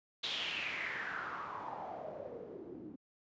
white noise with low-pass filter sweep, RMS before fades -42 dBFS, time 0.23-2.96 s, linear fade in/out 10 ms, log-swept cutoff 3700 to 280 Hz, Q 5.3, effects high-pass 100 Hz 12 dB/octave + resampled to 16000 Hz

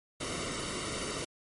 pink noise with comb filter, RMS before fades -36 dBFS, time 0.2-1.25 s, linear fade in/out 10 ms, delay 1.2 ms, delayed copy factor -0.7, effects MP3 48 kbps

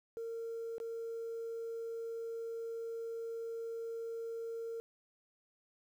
sine tone with dropouts, 458.4 Hz, A#4, 29 cents flat, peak -37 dBFS, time 0.17-4.8 s, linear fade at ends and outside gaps 0 ms, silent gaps 0.782-0.801 s, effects tanh soft clip ceiling -36 dBFS + 11-bit

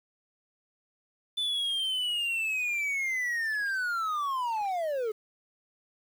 triangle linear sweep, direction down, 3520 to 415.3 Hz, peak -26 dBFS, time 1.37-5.12 s, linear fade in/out 10 ms, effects 9-bit

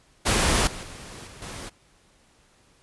pink noise with level steps, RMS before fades -21 / -37 / -41 / -45 / -37 dBFS, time 0.25-1.7 s, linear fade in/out 20 ms, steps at 0.67 / 0.83 / 1.27 / 1.42 s, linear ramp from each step 2 ms, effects pink hiss -60 dBFS RMS until 2.82 s + resampled to 24000 Hz

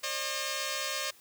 5% pulse tone pair together, 539 / 605.3 Hz, C#5 / D#5, -49 / -48 cents, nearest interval major second, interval 201 cents, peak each -23 dBFS, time 0.03-1.11 s, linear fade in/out 10 ms, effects white hiss -58 dBFS RMS until 1.2 s

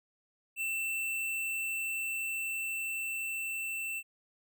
square tone with level ramp, 2677 Hz, E7, 26 cents sharp, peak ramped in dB -32 to -35 dBFS, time 0.56-4.03 s, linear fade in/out 50 ms, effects none

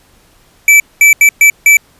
square tone bursts at uneven times, 2315 Hz, D7, 25 cents flat, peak -3 dBFS, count 5, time 0.68-0.8 / 1.01-1.13 / 1.21-1.29 / 1.41-1.5 / 1.66-1.77 s, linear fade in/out 2 ms, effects pink hiss -48 dBFS RMS until 1.99 s + resampled to 32000 Hz

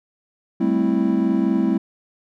triangle chord, A minor seventh, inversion third, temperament equal, 196 / 220 / 261.6 / 329.6 Hz, G3 / A3 / C4 / E4, 0 / 0 / 0 / 0 cents, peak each -20 dBFS, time 0.6-1.78 s, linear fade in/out 10 ms, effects none

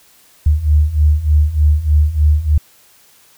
sine beating tone pair, 73.42 / 76.72 Hz, D2 / D#2, 0 / -24 cents, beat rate 3.3 Hz, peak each -14 / -11 dBFS, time 0.46-2.58 s, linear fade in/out 5 ms, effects white hiss -49 dBFS RMS until 3.37 s

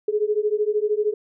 sine beating tone pair, 415.3 / 428.3 Hz, G#4 / A4, 0 / -47 cents, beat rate 13 Hz, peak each -22 dBFS, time 0.08-1.14 s, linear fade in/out 5 ms, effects none

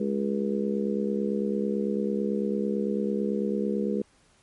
harmonic tone, 69 Hz, C#2, 7 cents flat, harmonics 3 / 4 / 5 / 6 / 7, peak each -27 / -39 / -33 / -31 / -32 dBFS, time 0-4.02 s, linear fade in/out 5 ms, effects pink hiss -62 dBFS RMS until 4.42 s + MP3 48 kbps

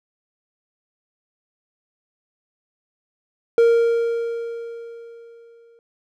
triangle tone with exponential decay, 465 Hz, A#4, 4 cents flat, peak -8 dBFS, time 3.58-5.79 s, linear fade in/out 1 ms, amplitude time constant 480 ms, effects none

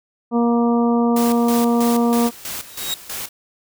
harmonic tone, 235.9 Hz, A#3, 21 cents sharp, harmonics 1 / 2 / 3 / 4 / 5, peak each -15 / -21 / -25 / -27 / -29 dBFS, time 0.31-2.31 s, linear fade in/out 50 ms
white noise with tremolo, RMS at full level -28 dBFS, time 1.16-3.29 s, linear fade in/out 5 ms, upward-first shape square, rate 3.1 Hz, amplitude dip 75%
sawtooth tone with exponential growth, 3800 Hz, A#7, 33 cents sharp, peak -16 dBFS, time 2.63-2.94 s, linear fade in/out 0 ms, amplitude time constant 66 ms
effects none

